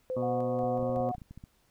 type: tone with pitch glide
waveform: sine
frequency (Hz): 513 to 526.2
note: C5 to C5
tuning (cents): -34 to +10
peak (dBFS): -30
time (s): 0.1-1.09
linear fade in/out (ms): 0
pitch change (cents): +44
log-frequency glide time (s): 0.74-0.88
type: harmonic tone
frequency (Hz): 122.8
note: B2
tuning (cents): -9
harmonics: 1 / 2 / 3 / 5 / 6 / 7 / 8 / 9 / 10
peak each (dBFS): -36 / -34 / -41 / -42 / -54 / -53 / -52 / -45 / -54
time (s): 0.16-1.12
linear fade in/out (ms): 10
type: tone with tremolo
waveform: sine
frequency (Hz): 728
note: F#5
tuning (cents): -28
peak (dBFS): -32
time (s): 0.22-1.16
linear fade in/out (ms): 10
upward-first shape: square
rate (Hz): 2.7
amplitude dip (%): 50
type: clicks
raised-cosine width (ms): 5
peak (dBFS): -33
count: 12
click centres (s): 0.638 / 0.794 / 0.829 / 0.897 / 0.969 / 1.003 / 1.15 / 1.182 / 1.218 / 1.31 / 1.376 / 1.439
effects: pink hiss -69 dBFS RMS until 1.7 s